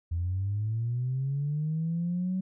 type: linear sweep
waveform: sine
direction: up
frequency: 82.41 to 189.1 Hz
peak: -26 dBFS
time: 0.11-2.41 s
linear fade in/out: 10 ms
effects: tanh soft clip ceiling -22 dBFS